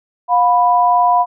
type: tone pair together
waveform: sine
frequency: 711.9 / 987.8 Hz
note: F5 / B5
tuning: +33 / 0 cents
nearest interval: tritone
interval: 567 cents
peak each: -12 dBFS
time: 0.28-1.26 s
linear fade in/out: 50 ms
effects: none